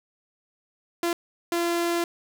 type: tone bursts at uneven times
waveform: sawtooth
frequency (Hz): 342.2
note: F4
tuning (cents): -35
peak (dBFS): -19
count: 2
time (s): 1.03-1.13 / 1.52-2.04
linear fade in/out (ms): 2
effects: none